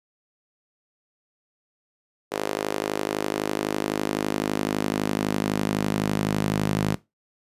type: tone with high-pass filter sweep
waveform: sawtooth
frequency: 51.91 Hz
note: G#1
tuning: in tune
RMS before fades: -26 dBFS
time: 2.31-6.96 s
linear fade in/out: 20 ms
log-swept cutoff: 430 to 160 Hz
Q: 1.7
effects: noise-tail reverb RT60 0.2 s tail -18 dB re dry + resampled to 32000 Hz